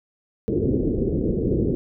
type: low-pass noise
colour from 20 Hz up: white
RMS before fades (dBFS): -22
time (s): 0.48-1.75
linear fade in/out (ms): 0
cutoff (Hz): 450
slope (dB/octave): 48
effects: none